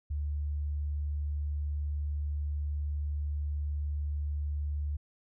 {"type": "tone", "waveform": "sine", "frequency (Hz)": 73.42, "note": "D2", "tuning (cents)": 0, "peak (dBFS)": -30, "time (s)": [0.1, 4.97], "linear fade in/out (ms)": 10, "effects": []}